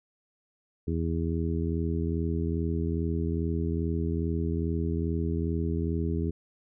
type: harmonic tone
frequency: 82.41 Hz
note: E2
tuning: in tune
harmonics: 1 / 2 / 3 / 4 / 5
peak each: -29 / -32 / -34 / -35 / -36 dBFS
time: 0.87-6.31 s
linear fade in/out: 10 ms
effects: none